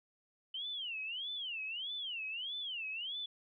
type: tone with vibrato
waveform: sine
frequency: 2991 Hz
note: F#7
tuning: 18 cents sharp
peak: -38 dBFS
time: 0.54-3.26 s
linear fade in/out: 5 ms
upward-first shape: sine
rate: 1.6 Hz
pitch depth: 280 cents each way
effects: none